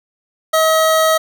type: tone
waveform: 25% pulse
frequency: 638 Hz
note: D#5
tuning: 43 cents sharp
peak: -7 dBFS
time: 0.53-1.18 s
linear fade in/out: 10 ms
effects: none